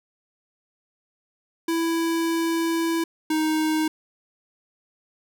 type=tone pair in turn; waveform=square; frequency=331 / 312.4 Hz; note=E4 / D#4; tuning=+7 / +7 cents; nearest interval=minor second; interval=100 cents; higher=first; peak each=-22 / -21 dBFS; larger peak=second; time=1.68-3.04 / 3.3-3.88 s; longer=first; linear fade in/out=5 ms; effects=none